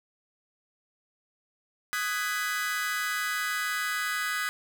40% pulse chord, G# minor seventh, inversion second, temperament just, 1245.9 / 1495.1 / 1661.2 / 1993.5 Hz, D#6 / F#6 / G#6 / B6, +2 / +18 / 0 / +16 cents, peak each -33 dBFS, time 1.93-4.49 s, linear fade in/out 0 ms, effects none

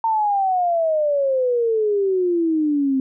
sine exponential sweep, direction down, 913 to 261.6 Hz, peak -16 dBFS, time 0.04-3 s, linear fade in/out 2 ms, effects none

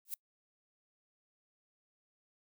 violet noise with exponential growth, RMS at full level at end -34 dBFS, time 0.05-0.14 s, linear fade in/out 2 ms, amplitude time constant 18 ms, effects noise-tail reverb RT60 0.1 s tail -26 dB re dry

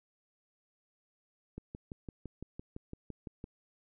click train, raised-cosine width 3 ms, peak -29 dBFS, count 12, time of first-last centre 1.58-3.441 s, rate 5.91 Hz, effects none

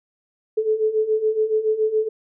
sine beating tone pair, 430 / 437.1 Hz, A4 / A4, -40 / -11 cents, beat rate 7.1 Hz, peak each -23 / -19 dBFS, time 0.57-2.09 s, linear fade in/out 10 ms, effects none

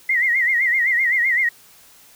sine tone with vibrato, 2000 Hz, B6, 21 cents sharp, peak -15 dBFS, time 0.09-1.49 s, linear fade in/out 5 ms, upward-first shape sine, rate 7.8 Hz, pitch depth 120 cents each way, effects white hiss -49 dBFS RMS until 2.15 s

